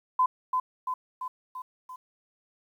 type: tone with echo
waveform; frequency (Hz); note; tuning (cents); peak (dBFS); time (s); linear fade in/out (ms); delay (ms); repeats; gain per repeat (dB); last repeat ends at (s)
sine; 1017; C6; -50; -19; 0.19-0.26; 5; 340; 5; -4; 1.96
effects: 10-bit